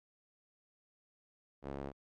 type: tone with band-pass filter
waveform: sawtooth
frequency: 69.3 Hz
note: C#2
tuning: in tune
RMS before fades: -43 dBFS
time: 1.62-1.93 s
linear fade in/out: 50 ms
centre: 480 Hz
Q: 0.82
effects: none